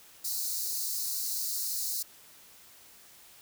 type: high-pass noise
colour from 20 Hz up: white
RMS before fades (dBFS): -33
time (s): 0.24-2.03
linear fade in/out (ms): 10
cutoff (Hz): 4000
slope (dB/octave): 96
effects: white hiss -55 dBFS RMS until 3.41 s